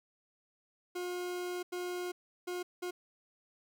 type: tone bursts at uneven times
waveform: 40% pulse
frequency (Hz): 357.7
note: F4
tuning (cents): +41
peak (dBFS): -35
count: 4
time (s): 0.95-1.63 / 1.72-2.12 / 2.47-2.63 / 2.82-2.91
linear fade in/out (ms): 10
effects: none